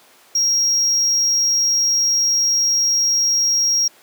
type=tone; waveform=triangle; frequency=5610 Hz; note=F8; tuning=7 cents sharp; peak=-13 dBFS; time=0.35-3.88 s; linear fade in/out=5 ms; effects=pink hiss -49 dBFS RMS until 4.02 s + high-pass 400 Hz 12 dB/octave